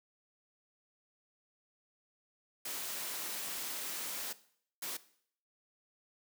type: noise bursts at uneven times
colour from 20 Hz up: white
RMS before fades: -40 dBFS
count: 2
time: 2.65-4.33 / 4.82-4.97 s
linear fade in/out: 5 ms
effects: noise-tail reverb RT60 0.6 s tail -17 dB re dry + high-pass 200 Hz 12 dB/octave